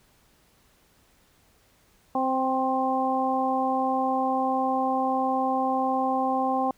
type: harmonic tone with a mistuned harmonic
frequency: 261.6 Hz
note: C4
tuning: in tune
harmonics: 1 / 2 / 3 / 4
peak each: -28 / -30 / -25 / -30 dBFS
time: 2.15-6.71 s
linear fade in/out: 2 ms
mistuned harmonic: 4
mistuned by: +17 cents
effects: pink hiss -62 dBFS RMS until 6.77 s